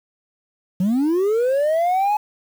sine linear sweep, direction up, 174.61 to 855 Hz, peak -13 dBFS, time 0.8-2.17 s, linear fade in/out 5 ms, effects tanh soft clip ceiling -15 dBFS + 7-bit

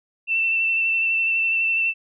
sine tone with vibrato, 2678 Hz, E7, 27 cents sharp, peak -18 dBFS, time 0.27-1.94 s, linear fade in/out 50 ms, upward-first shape sine, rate 12 Hz, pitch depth 19 cents each way, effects none

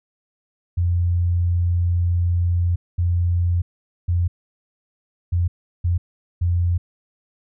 sine tone bursts at uneven times, 87.31 Hz, F2, in tune, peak -16 dBFS, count 6, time 0.77-2.76 / 2.98-3.62 / 4.08-4.28 / 5.32-5.48 / 5.84-5.98 / 6.41-6.78 s, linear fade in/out 10 ms, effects none

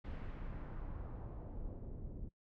brown noise with low-pass filter sweep, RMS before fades -45 dBFS, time 0.04-2.29 s, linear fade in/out 10 ms, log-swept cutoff 2800 to 350 Hz, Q 1.1, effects noise-tail reverb RT60 0.1 s tail -22 dB re dry

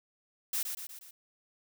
blue noise with echo, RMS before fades -32 dBFS, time 0.53-0.63 s, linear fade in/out 5 ms, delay 120 ms, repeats 4, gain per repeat -5 dB, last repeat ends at 1.11 s, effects none

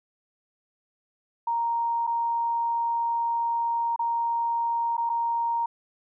sine tone with dropouts, 932.3 Hz, A#5, in tune, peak -23 dBFS, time 1.47-5.66 s, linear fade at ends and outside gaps 5 ms, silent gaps 2.068-2.073 / 3.962-3.992 / 4.969-4.978 / 5.094-5.098 s, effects none

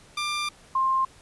15% pulse / sine tone pair in turn, 1190 / 1056.7 Hz, D6 / C6, +22 / +17 cents, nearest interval major second, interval 205 cents, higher first, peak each -20 dBFS, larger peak neither, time 0.17-0.49 / 0.75-1.05 s, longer first, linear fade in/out 5 ms, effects pink hiss -53 dBFS RMS until 1.21 s + resampled to 24000 Hz

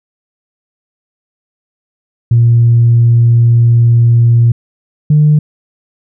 sine tone pair in turn, 117.6 / 150.15 Hz, A#2 / D3, +16 / +39 cents, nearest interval major third, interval 423 cents, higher second, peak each -3 dBFS, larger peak neither, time 2.31-4.52 / 5.1-5.39 s, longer first, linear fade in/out 5 ms, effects tanh soft clip ceiling 0 dBFS

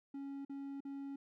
triangle tone bursts, 277.2 Hz, C#4, in tune, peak -40 dBFS, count 3, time 0.14-1.16 s, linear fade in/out 5 ms, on 310 ms, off 45 ms, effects none

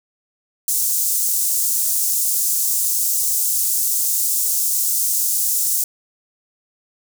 pink high-pass noise, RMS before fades -19 dBFS, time 0.68-5.84 s, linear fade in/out 2 ms, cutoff 6900 Hz, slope 24 dB/octave, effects none

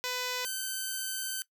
5% pulse tone pair in turn, 500 / 1538.7 Hz, B4 / G6, +21 / -33 cents, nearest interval octave + perfect fifth, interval 1946 cents, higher second, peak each -20 / -22 dBFS, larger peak first, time 0.04-0.45 / 0.45-1.42 s, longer second, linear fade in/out 0 ms, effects noise-tail reverb RT60 0.1 s tail -20 dB re dry

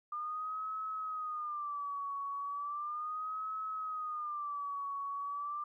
sine tone with vibrato, 1200 Hz, D6, 37 cents sharp, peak -36 dBFS, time 0.12-5.64 s, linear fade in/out 5 ms, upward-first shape sine, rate 0.36 Hz, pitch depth 120 cents each way, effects 13-bit

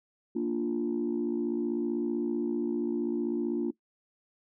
sine chord, Bb major, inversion none, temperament equal, 233.1 / 293.7 / 349.2 Hz, Bb3 / D4 / F4, 0 / 0 / 0 cents, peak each -31 / -31 / -30 dBFS, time 0.35-3.71 s, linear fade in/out 10 ms, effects noise-tail reverb RT60 0.1 s tail -19 dB re dry + tanh soft clip ceiling -21 dBFS

